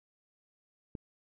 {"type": "click", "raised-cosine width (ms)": 3, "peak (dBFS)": -27, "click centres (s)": 0.952, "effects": []}